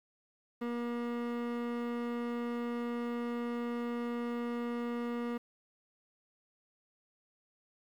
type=tone; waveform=30% pulse; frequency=238.4 Hz; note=A#3; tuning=39 cents sharp; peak=-31 dBFS; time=0.61-5.38 s; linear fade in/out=10 ms; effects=low-pass 2000 Hz 12 dB/octave + 10-bit